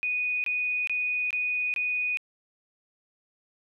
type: tone bursts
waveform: sine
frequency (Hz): 2479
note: D#7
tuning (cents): -7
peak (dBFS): -25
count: 5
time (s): 0.03-2.172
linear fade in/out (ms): 0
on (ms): 410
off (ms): 23
effects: none